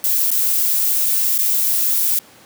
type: noise with dropouts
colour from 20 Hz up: violet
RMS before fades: -17 dBFS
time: 0.04-2.19 s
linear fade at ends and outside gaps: 1 ms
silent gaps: 0.305-0.315 / 1.38-1.387 s
effects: pink hiss -46 dBFS RMS until 2.45 s + high-pass 150 Hz 12 dB/octave